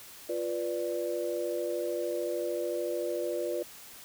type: chord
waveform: sine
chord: B diminished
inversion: second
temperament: equal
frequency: 349.2 / 493.9 / 587.3 Hz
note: F4 / B4 / D5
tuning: 0 / 0 / 0 cents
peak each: -34 dBFS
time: 0.29-3.63 s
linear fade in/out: 5 ms
effects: white hiss -49 dBFS RMS until 4.04 s